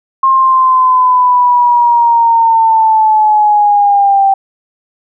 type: linear sweep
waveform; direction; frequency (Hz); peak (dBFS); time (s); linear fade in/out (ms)
sine; down; 1068 to 779; -5; 0.23-4.34; 5
effects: none